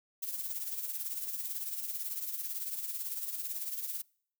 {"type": "noise with tremolo", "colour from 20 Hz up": "violet", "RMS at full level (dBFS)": -35, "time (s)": [0.22, 4.02], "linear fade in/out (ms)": 10, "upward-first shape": "triangle", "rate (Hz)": 18, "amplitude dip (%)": 65, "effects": ["noise-tail reverb RT60 0.6 s tail -26 dB re dry"]}